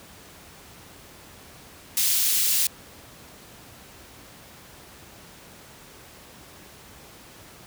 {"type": "high-pass noise", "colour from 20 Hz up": "white", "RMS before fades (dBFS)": -22, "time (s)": [1.97, 2.67], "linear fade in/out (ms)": 2, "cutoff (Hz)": 3100, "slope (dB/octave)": 12, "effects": ["pink hiss -47 dBFS RMS until 7.66 s", "high-pass 60 Hz 12 dB/octave"]}